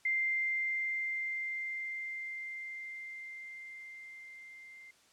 sine tone with level ramp, 2093 Hz, C7, in tune, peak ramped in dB -28 to -50 dBFS, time 0.05-4.91 s, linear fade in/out 5 ms, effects white hiss -65 dBFS RMS until 5.12 s + low-pass 8000 Hz 12 dB/octave

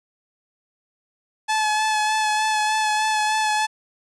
sawtooth tone with vibrato, 860 Hz, A5, 40 cents flat, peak -15 dBFS, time 1.48-3.67 s, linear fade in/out 20 ms, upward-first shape sine, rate 3.3 Hz, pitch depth 20 cents each way, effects resampled to 22050 Hz

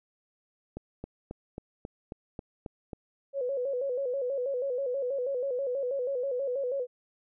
click train, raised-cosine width 2 ms, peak -24 dBFS, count 9, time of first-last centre 0.77-2.932 s, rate 3.7 Hz
sine tone with vibrato, 523.3 Hz, C5, in tune, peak -28 dBFS, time 3.33-6.87 s, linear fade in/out 50 ms, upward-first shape square, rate 6.2 Hz, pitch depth 95 cents each way
effects none

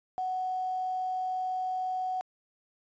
sine tone with quantisation, 743 Hz, F#5, 7 cents sharp, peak -29 dBFS, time 0.18-2.21 s, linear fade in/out 0 ms, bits 9, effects resampled to 16000 Hz

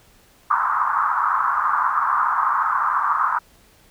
white band-pass noise, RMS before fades -20 dBFS, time 0.5-3.39 s, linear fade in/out 10 ms, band 980 to 1300 Hz, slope 48 dB/octave, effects pink hiss -54 dBFS RMS until 3.9 s

